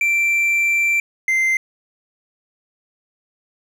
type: tone pair in turn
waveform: triangle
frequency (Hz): 2349 / 2082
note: D7 / C7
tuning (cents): 0 / -9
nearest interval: major second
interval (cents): 209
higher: first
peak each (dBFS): -13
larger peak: neither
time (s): 0.01-1 / 1.28-1.57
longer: first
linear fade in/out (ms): 2
effects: none